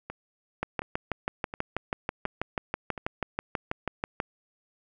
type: two click trains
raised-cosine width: 0.5 ms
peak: -21 / -13 dBFS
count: 5 / 23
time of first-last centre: 0.1-2.978 / 0.63-4.201 s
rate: 1.39 / 6.16 Hz
effects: none

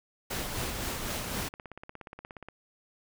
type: noise with tremolo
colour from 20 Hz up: pink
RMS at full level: -33 dBFS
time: 0.3-1.49 s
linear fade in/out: 10 ms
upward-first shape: sine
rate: 3.9 Hz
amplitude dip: 35%
type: click train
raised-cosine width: 0.5 ms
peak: -28 dBFS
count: 18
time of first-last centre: 1.48-2.486 s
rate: 16.9 Hz
effects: none

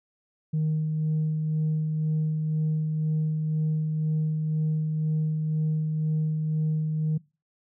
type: tone with tremolo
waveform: sine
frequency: 155.56 Hz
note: D#3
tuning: in tune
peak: -20 dBFS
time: 0.53-7.18 s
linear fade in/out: 10 ms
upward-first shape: sine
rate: 2 Hz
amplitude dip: 35%
effects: noise-tail reverb RT60 0.3 s tail -23 dB re dry + tanh soft clip ceiling -20 dBFS

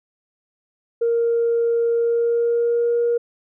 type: tone with pitch glide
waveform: sine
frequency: 466.2 to 473 Hz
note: A#4 to A#4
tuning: 0 to +25 cents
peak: -15 dBFS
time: 1.01-3.18 s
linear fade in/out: 10 ms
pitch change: +25 cents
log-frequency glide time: 1.93-2.97 s
effects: tanh soft clip ceiling -12 dBFS

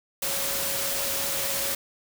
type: tone in noise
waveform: sine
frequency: 553 Hz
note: C#5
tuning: 4 cents flat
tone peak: -37 dBFS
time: 0.22-1.75 s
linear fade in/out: 5 ms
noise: white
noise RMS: -28 dBFS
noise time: 0.22-1.75 s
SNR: -12 dB
effects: none

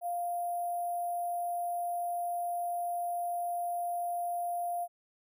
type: tone with sample-and-hold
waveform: sine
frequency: 698.5 Hz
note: F5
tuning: in tune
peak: -31 dBFS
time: 0.01-4.88 s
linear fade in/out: 50 ms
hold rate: 11025 Hz
effects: none

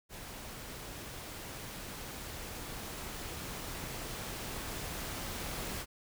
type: noise with level ramp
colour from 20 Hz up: pink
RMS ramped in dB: -46 to -39 dBFS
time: 0.09-5.86 s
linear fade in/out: 50 ms
effects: none

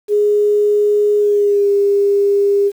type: tone with pitch glide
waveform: sine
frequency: 415.3 to 402.5 Hz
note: G#4 to G4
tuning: 0 to +46 cents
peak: -10 dBFS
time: 0.08-2.72 s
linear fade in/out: 50 ms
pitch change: -54 cents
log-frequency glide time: 1.18-1.7 s
effects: 7-bit

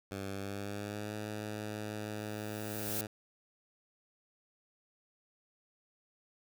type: tone with pitch glide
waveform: 10% pulse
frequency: 98 to 106.25 Hz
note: G2 to G#2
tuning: 0 to +40 cents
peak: -30 dBFS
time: 0.11-3.07 s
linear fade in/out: 5 ms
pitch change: +140 cents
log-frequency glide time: 0.32-1.16 s
type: noise with exponential growth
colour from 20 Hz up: blue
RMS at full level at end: -35 dBFS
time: 1.99-3.01 s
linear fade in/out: 2 ms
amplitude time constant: 220 ms
effects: none

